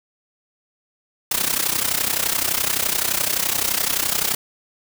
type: noise with amplitude modulation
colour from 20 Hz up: white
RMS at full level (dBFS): -18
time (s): 1.31-4.35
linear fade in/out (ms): 5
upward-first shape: sine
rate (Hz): 31.7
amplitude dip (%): 80
effects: none